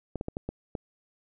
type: clicks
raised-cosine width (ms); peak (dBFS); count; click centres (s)
2; -19; 6; 0.157 / 0.211 / 0.284 / 0.369 / 0.49 / 0.752
effects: none